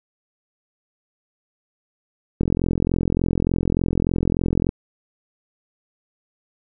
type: click train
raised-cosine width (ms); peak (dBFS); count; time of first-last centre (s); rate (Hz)
3; -7; 100; 2.41-4.691; 43.4
effects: none